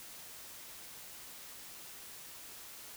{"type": "silence", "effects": ["white hiss -50 dBFS RMS until 2.96 s"]}